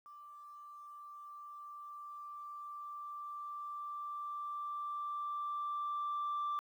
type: tone with level ramp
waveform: sine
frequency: 1174.7 Hz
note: D6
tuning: in tune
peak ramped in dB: -51 to -32 dBFS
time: 0.06-6.59 s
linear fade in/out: 0 ms
effects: tanh soft clip ceiling -32 dBFS + 12-bit